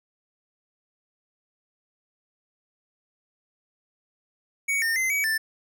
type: tone with pitch steps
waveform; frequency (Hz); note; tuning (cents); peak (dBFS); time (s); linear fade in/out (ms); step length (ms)
square; 2241 / 1821 / 2065 / 2270 / 1771; C#7 / A#6 / C7 / C#7 / A6; +18 / -41 / -23 / +41 / +11; -23; 4.68-5.38; 10; 140
effects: none